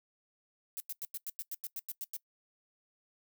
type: noise bursts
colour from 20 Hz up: violet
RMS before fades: -39 dBFS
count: 12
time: 0.77-2.165 s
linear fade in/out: 0 ms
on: 31 ms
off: 93 ms
effects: noise-tail reverb RT60 0.1 s tail -21 dB re dry